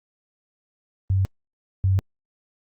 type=tone pair in turn; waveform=sine; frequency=95.7 / 95.34 Hz; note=G2 / G2; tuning=-41 / -48 cents; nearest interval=unison; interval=7 cents; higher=first; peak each=-17 / -16 dBFS; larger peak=second; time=1.1-1.25 / 1.84-1.99 s; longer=neither; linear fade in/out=0 ms; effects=Opus 32 kbps